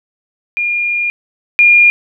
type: tone pair in turn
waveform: sine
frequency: 2416 / 2416 Hz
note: D7 / D7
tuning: +48 / +48 cents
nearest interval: unison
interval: 0 cents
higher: neither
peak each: -13 / -4 dBFS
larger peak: second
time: 0.57-1.1 / 1.59-1.9 s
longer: first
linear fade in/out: 0 ms
effects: none